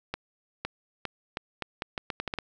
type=accelerating click train; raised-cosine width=0.3 ms; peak=-15 dBFS; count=12; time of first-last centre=0.14-2.387 s; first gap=510 ms; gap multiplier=0.79; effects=none